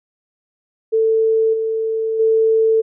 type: tone with level steps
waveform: sine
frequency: 444.7 Hz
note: A4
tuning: 18 cents sharp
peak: -12 / -17 / -11 dBFS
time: 0.92-2.82 s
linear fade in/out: 20 ms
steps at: 1.53 / 2.19 s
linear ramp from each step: 10 ms
effects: none